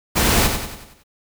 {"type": "noise with echo", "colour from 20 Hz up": "pink", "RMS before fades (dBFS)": -17, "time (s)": [0.15, 0.48], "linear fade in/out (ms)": 20, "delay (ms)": 93, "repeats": 6, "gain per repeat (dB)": -6, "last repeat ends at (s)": 1.038, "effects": []}